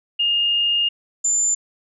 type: tone pair in turn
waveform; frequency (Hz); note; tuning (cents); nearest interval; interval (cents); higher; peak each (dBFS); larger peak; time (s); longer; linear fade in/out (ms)
sine; 2833 / 7139; F7 / A8; +24 / +24; octave + major third; 1600; second; -16; neither; 0.19-0.89 / 1.24-1.55; first; 10
effects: none